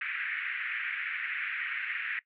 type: band-pass noise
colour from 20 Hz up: white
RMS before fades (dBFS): -35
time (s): 0.01-2.19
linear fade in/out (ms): 2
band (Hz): 1500 to 2400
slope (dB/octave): 48
effects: noise-tail reverb RT60 0.1 s tail -19 dB re dry